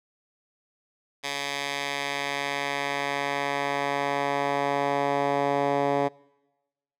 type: tone with band-pass filter sweep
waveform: 10% pulse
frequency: 141.3 Hz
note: C#3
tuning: 34 cents sharp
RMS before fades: -27 dBFS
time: 1.23-6.09 s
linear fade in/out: 20 ms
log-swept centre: 3500 to 610 Hz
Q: 0.82
effects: noise-tail reverb RT60 1.0 s tail -24 dB re dry